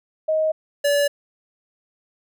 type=tone pair in turn; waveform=sine / square; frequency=628 / 574.4 Hz; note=D#5 / D5; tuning=+16 / -39 cents; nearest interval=major second; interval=155 cents; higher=first; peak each=-17 dBFS; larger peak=neither; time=0.28-0.52 / 0.84-1.08 s; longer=neither; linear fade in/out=10 ms; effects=none

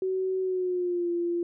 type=tone with pitch glide; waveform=sine; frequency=376.2 to 345 Hz; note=F#4 to F4; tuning=+29 to -21 cents; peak=-25 dBFS; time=0.02-1.43 s; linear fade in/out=2 ms; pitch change=-150 cents; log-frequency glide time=0.41-1.1 s; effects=none

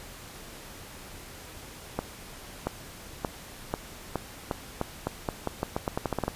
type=accelerating click train; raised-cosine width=1 ms; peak=-13 dBFS; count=19; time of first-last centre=1.99-6.28 s; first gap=680 ms; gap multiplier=0.85; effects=pink hiss -45 dBFS RMS until 6.35 s + resampled to 32000 Hz

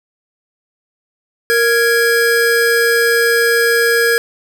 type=tone pair together; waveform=square; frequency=466.2 / 1661.2 Hz; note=A#4 / G#6; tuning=0 / 0 cents; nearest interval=octave + minor seventh; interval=2200 cents; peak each=-14 dBFS; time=1.5-4.18 s; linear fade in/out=0 ms; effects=none

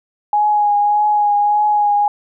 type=tone with vibrato; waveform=sine; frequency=831 Hz; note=G#5; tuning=1 cent sharp; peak=-11 dBFS; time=0.33-2.08 s; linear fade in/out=2 ms; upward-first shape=triangle; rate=1.7 Hz; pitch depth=24 cents each way; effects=none

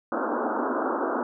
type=band-pass noise; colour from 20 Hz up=pink; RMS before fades=-27 dBFS; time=0.12-1.23 s; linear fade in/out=2 ms; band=230 to 1500 Hz; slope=96 dB/octave; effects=none

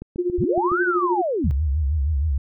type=click train; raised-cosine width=3 ms; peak=-20 dBFS; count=6; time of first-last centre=0.02-0.717 s; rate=7.17 Hz
type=tone with tremolo; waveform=sine; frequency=355.2 Hz; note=F4; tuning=29 cents sharp; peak=-17 dBFS; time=0.18-1.22 s; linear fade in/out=10 ms; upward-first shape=sine; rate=13 Hz; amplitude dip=80%
type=linear two-way sweep; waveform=sine; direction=up then down; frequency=33.01 to 1573 to 101.2 Hz; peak=-20 dBFS; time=0.38-1.51 s; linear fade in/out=0 ms; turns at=0.82 s
type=tone with vibrato; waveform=sine; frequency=73.42 Hz; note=D2; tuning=in tune; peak=-18 dBFS; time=1.44-2.38 s; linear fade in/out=5 ms; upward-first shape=triangle; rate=6.4 Hz; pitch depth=200 cents each way
effects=none

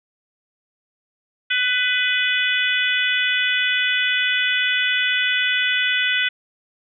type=harmonic tone with a mistuned harmonic; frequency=498.9 Hz; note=B4; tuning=17 cents sharp; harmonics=3 / 4 / 5 / 6 / 7; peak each=-22 / -23 / -24 / -25 / -25 dBFS; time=1.5-6.29 s; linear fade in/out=10 ms; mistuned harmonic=7; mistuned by=-27 cents; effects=none

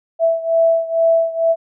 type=beating tone pair; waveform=sine; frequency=659.3 / 661.5 Hz; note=E5 / E5; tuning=0 / +6 cents; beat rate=2.2 Hz; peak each=-14 / -17 dBFS; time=0.19-1.56 s; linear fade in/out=50 ms; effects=none

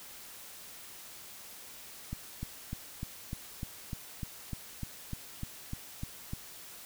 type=click train; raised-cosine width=5 ms; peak=-24 dBFS; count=15; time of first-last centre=2.13-6.334 s; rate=3.33 Hz; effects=white hiss -49 dBFS RMS until 6.85 s

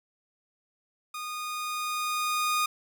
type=tone with level ramp; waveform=sawtooth; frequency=1230 Hz; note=D#6; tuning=20 cents flat; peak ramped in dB=-31 to -20 dBFS; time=1.14-2.66 s; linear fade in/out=5 ms; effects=none

